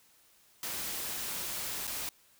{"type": "noise with dropouts", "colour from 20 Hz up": "white", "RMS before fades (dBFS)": -37, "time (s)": [0.63, 2.09], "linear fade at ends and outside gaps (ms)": 1, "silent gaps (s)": [1.87, 1.876], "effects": ["white hiss -64 dBFS RMS until 2.39 s"]}